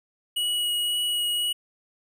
square tone with vibrato, 2912 Hz, F#7, 28 cents flat, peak -24 dBFS, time 0.36-1.53 s, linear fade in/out 10 ms, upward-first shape sine, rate 1.9 Hz, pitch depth 8 cents each way, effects none

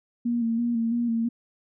sine tone with vibrato, 233.1 Hz, A#3, in tune, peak -22 dBFS, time 0.25-1.29 s, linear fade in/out 10 ms, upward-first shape square, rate 3 Hz, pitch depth 33 cents each way, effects none

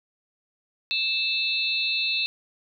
sine tone cluster, 2636 / 3603 / 3919 / 4225 Hz, E7 / A7 / B7 / C8, -1 / +40 / -14 / +16 cents, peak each -26 / -30 / -29 / -30 dBFS, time 0.91-2.26 s, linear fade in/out 0 ms, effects none

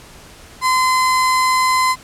35% pulse tone, 1027 Hz, C6, 33 cents flat, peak -11 dBFS, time 0.61-1.96 s, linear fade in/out 50 ms, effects pink hiss -41 dBFS RMS until 2.03 s + low-pass 11000 Hz 12 dB/octave

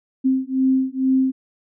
sine beating tone pair, 261.6 / 263.8 Hz, C4 / C4, 0 / +14 cents, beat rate 2.2 Hz, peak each -19 dBFS, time 0.24-1.32 s, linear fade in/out 20 ms, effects none

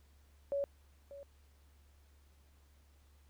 sine tone with echo, 562 Hz, C#5, 24 cents sharp, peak -32 dBFS, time 0.52-0.64 s, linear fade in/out 0 ms, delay 590 ms, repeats 1, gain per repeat -15 dB, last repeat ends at 1.23 s, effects added 71 Hz sine -62 dBFS peak until 3.29 s + pink hiss -72 dBFS RMS until 3.29 s

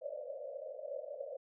white band-pass noise, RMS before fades -44 dBFS, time 0.01-1.37 s, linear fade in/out 5 ms, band 520 to 610 Hz, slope 96 dB/octave, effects none

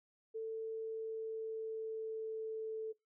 sine tone with pitch glide, 445 to 440.4 Hz, A4 to A4, +20 to +2 cents, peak -38 dBFS, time 0.34-2.93 s, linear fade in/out 20 ms, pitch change -18 cents, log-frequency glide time 0.75-2.77 s, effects noise-tail reverb RT60 0.2 s tail -22 dB re dry

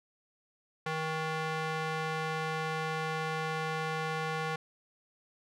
square tone with band-pass filter, 158.3 Hz, D#3, 30 cents sharp, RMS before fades -34 dBFS, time 0.86-4.56 s, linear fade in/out 5 ms, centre 1400 Hz, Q 0.7, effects none

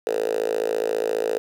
5% pulse tone with high-pass filter, 54.7 Hz, A1, 9 cents flat, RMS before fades -24 dBFS, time 0.07-1.38 s, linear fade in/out 0 ms, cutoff 460 Hz, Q 8.1, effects none

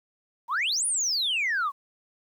sine exponential two-way sweep, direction up then down, 888 to 10010 to 1063 Hz, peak -22 dBFS, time 0.48-1.72 s, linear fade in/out 50 ms, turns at 0.86 s, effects tanh soft clip ceiling -21 dBFS + 10-bit

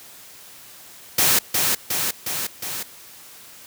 white noise with echo, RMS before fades -17 dBFS, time 1.18-1.39 s, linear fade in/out 5 ms, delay 360 ms, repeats 4, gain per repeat -3 dB, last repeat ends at 2.83 s, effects white hiss -44 dBFS RMS until 3.66 s + high-pass 60 Hz 12 dB/octave

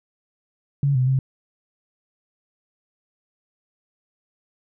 sine tone with pitch steps, 140.6 / 127.8 / 132.6 Hz, C#3 / C3 / C3, +25 / -40 / +23 cents, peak -16 dBFS, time 0.83-1.19 s, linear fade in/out 2 ms, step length 120 ms, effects none

